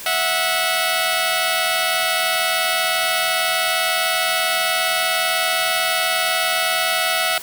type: tone pair together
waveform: 10% pulse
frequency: 654 / 734.1 Hz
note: E5 / F#5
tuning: -14 / -14 cents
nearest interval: major second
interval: 200 cents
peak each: -12 dBFS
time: 0.06-7.38 s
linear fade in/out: 2 ms
effects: white hiss -34 dBFS RMS until 7.42 s